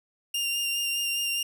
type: tone with vibrato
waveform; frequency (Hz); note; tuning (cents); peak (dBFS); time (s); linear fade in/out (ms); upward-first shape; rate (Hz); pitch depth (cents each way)
sawtooth; 2794; F7; 0; -23; 0.34-1.43; 5; sine; 4.9; 15
effects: none